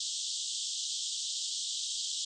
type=band-pass noise; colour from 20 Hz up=pink; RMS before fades=-36 dBFS; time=0-2.25 s; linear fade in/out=5 ms; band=3100 to 8200 Hz; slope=96 dB/octave; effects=none